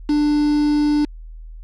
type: tone with quantisation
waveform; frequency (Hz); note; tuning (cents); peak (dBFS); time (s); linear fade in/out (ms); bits
triangle; 296.5; D4; +17; -12; 0.09-1.05; 5; 5
effects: added 40 Hz sine -33 dBFS peak until 1.63 s + low-pass 5000 Hz 12 dB/octave